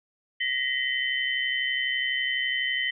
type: tone cluster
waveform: sine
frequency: 1891 / 2023 / 3055 Hz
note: A#6 / B6 / G7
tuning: +24 / +41 / -45 cents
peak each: -29 dBFS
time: 0.4-2.91 s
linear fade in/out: 10 ms
effects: none